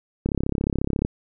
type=click train; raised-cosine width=3 ms; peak=-10 dBFS; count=28; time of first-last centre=0.26-1.049 s; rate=34.2 Hz; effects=none